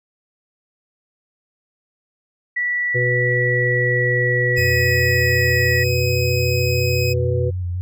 sine tone with pitch glide, 1950 to 1927.6 Hz, B6 to B6, -23 to -43 cents, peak -18 dBFS, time 2.56-5.84 s, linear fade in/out 10 ms, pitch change -20 cents, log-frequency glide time 3.19-5.65 s
harmonic tone, 123.47 Hz, B2, in tune, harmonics 1 / 3 / 4, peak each -20 / -26 / -22 dBFS, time 2.94-7.51 s, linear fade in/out 20 ms
25% pulse tone, 2530 Hz, D#7, 28 cents sharp, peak -19 dBFS, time 4.56-7.14 s, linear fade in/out 20 ms
sine tone with vibrato, 89.7 Hz, F2, 47 cents sharp, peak -21 dBFS, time 4.58-7.81 s, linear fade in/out 0 ms, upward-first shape square, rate 4.1 Hz, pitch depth 30 cents each way
effects none

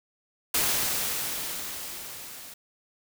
white noise with level ramp, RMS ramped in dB -24 to -44 dBFS, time 0.54-2.54 s, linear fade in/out 5 ms, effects none

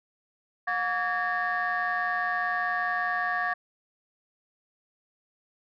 sine tone cluster, 719 / 1142 / 1655 / 1820 Hz, F#5 / D6 / G#6 / A#6, -50 / -49 / -6 / -42 cents, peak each -30 dBFS, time 0.67-3.54 s, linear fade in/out 10 ms, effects tanh soft clip ceiling -19 dBFS

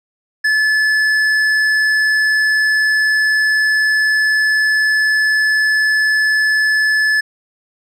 triangle tone with tanh clipping, 1728 Hz, A6, 32 cents flat, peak -13 dBFS, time 0.44-7.21 s, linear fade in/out 10 ms, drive 13 dB, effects none

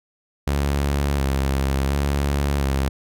sawtooth tone with vibrato, 69.3 Hz, C#2, in tune, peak -15 dBFS, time 0.47-2.89 s, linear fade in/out 5 ms, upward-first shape square, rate 0.7 Hz, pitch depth 35 cents each way, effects none

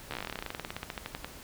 slowing click train, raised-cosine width 0.3 ms, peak -19 dBFS, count 28, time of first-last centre 0.11-1.246 s, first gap 13 ms, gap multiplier 1.08, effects pink hiss -48 dBFS RMS until 1.43 s

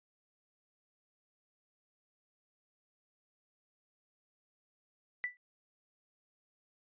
sine tone with exponential decay, 1975.5 Hz, B6, in tune, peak -29 dBFS, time 5.24-5.37 s, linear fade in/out 0 ms, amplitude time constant 28 ms, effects resampled to 8000 Hz

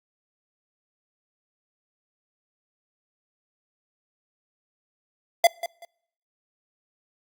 square tone with echo, 683 Hz, F5, 39 cents flat, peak -13 dBFS, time 5.44-5.47 s, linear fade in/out 2 ms, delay 190 ms, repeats 2, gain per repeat -14 dB, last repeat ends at 5.85 s, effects noise-tail reverb RT60 0.7 s tail -25 dB re dry + Opus 48 kbps

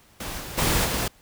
pink noise with level steps, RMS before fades -33 / -36 / -22 / -26 dBFS, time 0.2-1.08 s, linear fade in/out 5 ms, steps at 0.39 / 0.57 / 0.84 s, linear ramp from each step 20 ms, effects pink hiss -56 dBFS RMS until 1.21 s

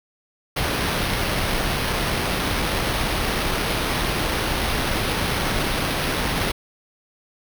pink noise with sample-and-hold, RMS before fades -23 dBFS, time 0.56-6.52 s, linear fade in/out 10 ms, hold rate 7350 Hz, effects none

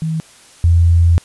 sine tone pair in turn, 160 / 84.76 Hz, D#3 / E2, +49 / +49 cents, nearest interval major seventh, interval 1100 cents, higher first, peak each -16 / -7 dBFS, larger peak second, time 0.02-0.2 / 0.64-1.18 s, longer second, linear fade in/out 0 ms, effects white hiss -44 dBFS RMS until 1.24 s + resampled to 24000 Hz

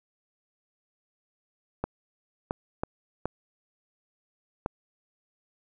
clicks, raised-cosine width 1 ms, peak -14 dBFS, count 5, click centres 1.84 / 2.509 / 2.835 / 3.256 / 4.661 s, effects none

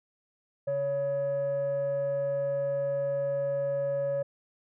sine tone pair together, 140 / 560 Hz, C#3 / C#5, +18 / +18 cents, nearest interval 2 octaves, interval 2400 cents, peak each -36 / -25 dBFS, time 0.67-4.23 s, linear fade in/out 10 ms, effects tanh soft clip ceiling -24 dBFS

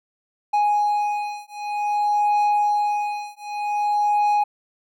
triangle beating tone pair, 830 / 830.53 Hz, G#5 / G#5, -1 / 0 cents, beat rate 0.53 Hz, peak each -20 dBFS, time 0.53-4.44 s, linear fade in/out 10 ms, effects none

